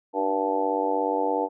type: harmonic tone with a mistuned harmonic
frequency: 96.9 Hz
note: G2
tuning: 20 cents flat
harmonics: 3 / 4 / 5 / 6 / 7 / 8 / 9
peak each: -30 / -33 / -27 / -35 / -31 / -33 / -27 dBFS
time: 0.13-1.49 s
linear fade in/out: 50 ms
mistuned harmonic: 3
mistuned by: +44 cents
effects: none